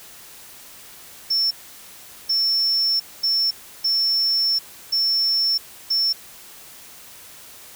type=tone bursts at uneven times; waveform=triangle; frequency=5400 Hz; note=E8; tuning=41 cents sharp; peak=-16 dBFS; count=6; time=1.3-1.51 / 2.29-3 / 3.23-3.51 / 3.84-4.59 / 4.92-5.58 / 5.9-6.13 s; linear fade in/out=10 ms; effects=white hiss -43 dBFS RMS until 7.75 s